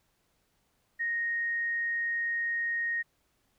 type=tone; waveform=sine; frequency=1864.7 Hz; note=A#6; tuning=in tune; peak=-28 dBFS; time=0.99-3.03 s; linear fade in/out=20 ms; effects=pink hiss -73 dBFS RMS until 3.58 s